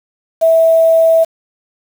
sine tone with quantisation, 654 Hz, E5, 14 cents flat, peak -6 dBFS, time 0.41-1.25 s, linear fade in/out 20 ms, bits 5, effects none

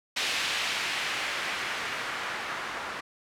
blue noise with low-pass filter sweep, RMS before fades -32 dBFS, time 0.16-3.01 s, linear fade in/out 10 ms, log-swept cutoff 3100 to 1300 Hz, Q 1.1, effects none

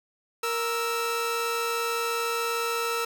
sawtooth tone pair together, 466.2 / 1318.6 Hz, A#4 / E6, 0 / 0 cents, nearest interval octave + tritone, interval 1800 cents, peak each -25 dBFS, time 0.43-3.05 s, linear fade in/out 5 ms, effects none

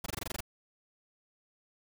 pink noise bursts, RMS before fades -36 dBFS, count 9, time 0.04-0.406 s, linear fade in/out 5 ms, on 22 ms, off 21 ms, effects none

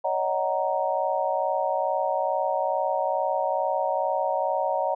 sine chord, D# minor seventh, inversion third, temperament just, 560 / 622.3 / 746.7 / 933.4 Hz, C#5 / D#5 / F#5 / A#5, +18 / 0 / +16 / +2 cents, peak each -28 dBFS, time 0.04-4.95 s, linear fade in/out 10 ms, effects none

